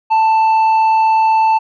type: tone with tanh clipping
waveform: sine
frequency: 884 Hz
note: A5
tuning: 8 cents sharp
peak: -10 dBFS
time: 0.1-1.59 s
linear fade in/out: 20 ms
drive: 5 dB
effects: none